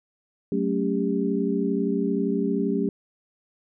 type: tone cluster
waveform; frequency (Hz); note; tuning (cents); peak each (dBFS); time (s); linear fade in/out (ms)
sine; 188.6 / 221.2 / 278.9 / 398.1; F#3 / A3 / C#4 / G4; +33 / +9 / +11 / +27; -27; 0.52-2.89; 2
effects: none